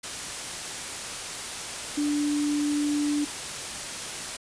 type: tone in noise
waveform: sine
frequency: 293 Hz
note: D4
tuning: 4 cents flat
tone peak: -23 dBFS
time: 1.97-3.25 s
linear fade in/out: 10 ms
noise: white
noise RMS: -34 dBFS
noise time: 0.03-4.37 s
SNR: +8 dB
effects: resampled to 22050 Hz